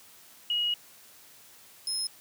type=tone pair in turn; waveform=sine / 30% pulse; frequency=2895 / 5158 Hz; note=F#7 / E8; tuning=-38 / -39 cents; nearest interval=minor seventh; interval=999 cents; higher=second; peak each=-25 dBFS; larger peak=neither; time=0.5-0.74 / 1.87-2.07 s; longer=first; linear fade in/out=2 ms; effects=white hiss -54 dBFS RMS until 2.2 s + high-pass 80 Hz 12 dB/octave